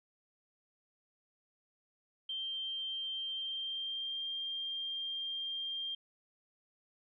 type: tone with pitch glide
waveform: sine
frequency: 3152 to 3192 Hz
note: G7 to G7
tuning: +9 to +31 cents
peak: -36 dBFS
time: 2.29-5.95 s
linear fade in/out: 5 ms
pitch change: +22 cents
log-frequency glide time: 3.31-4.28 s
effects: none